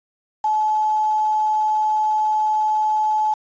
sine tone with quantisation, 859 Hz, A5, 42 cents flat, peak -16 dBFS, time 0.44-3.34 s, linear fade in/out 5 ms, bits 6, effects resampled to 16000 Hz

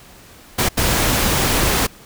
pink noise bursts at uneven times, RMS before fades -17 dBFS, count 2, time 0.58-0.69 / 0.77-1.87 s, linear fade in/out 10 ms, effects pink hiss -44 dBFS RMS until 2.05 s

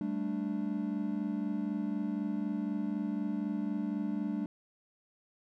triangle chord, G suspended second, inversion none, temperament equal, 196 / 220 / 293.7 Hz, G3 / A3 / D4, 0 / 0 / 0 cents, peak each -34 dBFS, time 0.01-4.46 s, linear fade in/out 2 ms, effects none

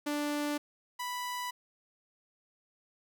sawtooth tone pair in turn, 293.7 / 987.9 Hz, D4 / B5, 0 / 0 cents, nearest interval octave + major sixth, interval 2100 cents, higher second, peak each -27 / -31 dBFS, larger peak first, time 0.06-0.58 / 0.99-1.51 s, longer neither, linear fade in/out 10 ms, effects none

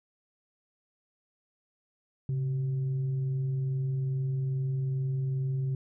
sine tone with frequency modulation, 134.7 Hz, C#3, 49 cents flat, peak -27 dBFS, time 2.29-5.75 s, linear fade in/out 2 ms, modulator 247 Hz, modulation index 0.22, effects none

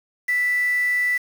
sine tone with quantisation, 1975.5 Hz, B6, in tune, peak -18 dBFS, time 0.28-1.18 s, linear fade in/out 10 ms, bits 6, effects none

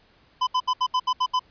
square tone bursts, 1011 Hz, B5, 40 cents sharp, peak -20 dBFS, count 8, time 0.41-1.395 s, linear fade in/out 10 ms, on 61 ms, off 71 ms, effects pink hiss -59 dBFS RMS until 1.5 s + resampled to 11025 Hz

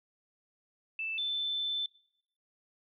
sine tone pair in turn, 2644 / 3529 Hz, E7 / A7, +5 / +4 cents, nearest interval perfect fourth, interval 499 cents, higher second, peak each -33 / -30 dBFS, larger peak second, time 0.99-1.18 / 1.18-1.86 s, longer second, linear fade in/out 2 ms, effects noise-tail reverb RT60 0.8 s tail -22 dB re dry

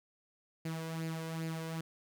sawtooth tone with flanger, 162.3 Hz, E3, 27 cents flat, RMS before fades -39 dBFS, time 0.65-1.81 s, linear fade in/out 5 ms, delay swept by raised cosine 0.42 to 2.02 ms, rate 2.5 Hz, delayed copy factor +0.55, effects none

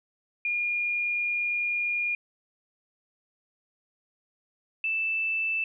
sine tone pair in turn, 2423 / 2644 Hz, D#7 / E7, -47 / +5 cents, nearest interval major second, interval 152 cents, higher second, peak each -25 dBFS, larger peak neither, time 0.45-2.15 / 4.84-5.64 s, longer first, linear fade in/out 2 ms, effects none

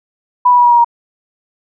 sine tone with pitch steps, 987.8 / 978.7 / 969.7 / 960.8 / 951.9 / 943.2 Hz, B5 / B5 / B5 / B5 / A#5 / A#5, 0 / -16 / -32 / -48 / +36 / +20 cents, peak -5 dBFS, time 0.45-0.846 s, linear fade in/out 10 ms, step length 66 ms, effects none

